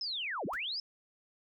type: linear two-way sweep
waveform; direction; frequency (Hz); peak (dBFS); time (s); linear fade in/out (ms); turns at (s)
sine; down then up; 5280 to 140 to 5280; -34; 0.01-0.8; 2; 0.46
type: noise with exponential decay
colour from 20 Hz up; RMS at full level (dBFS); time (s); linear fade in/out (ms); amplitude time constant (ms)
pink; -45; 0.53-0.6; 5; 15
effects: none